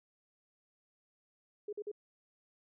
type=tone bursts; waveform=sine; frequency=415.3 Hz; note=G#4; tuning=in tune; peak=-37 dBFS; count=3; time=1.68-1.916 s; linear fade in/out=5 ms; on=48 ms; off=46 ms; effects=none